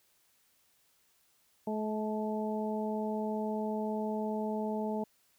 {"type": "harmonic tone with a mistuned harmonic", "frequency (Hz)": 214.7, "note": "A3", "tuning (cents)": -42, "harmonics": [1, 2, 3, 4], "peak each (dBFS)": [-34, -37, -39, -40], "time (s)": [1.67, 5.04], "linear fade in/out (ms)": 5, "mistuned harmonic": 4, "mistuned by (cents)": 19, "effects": ["white hiss -70 dBFS RMS until 5.38 s"]}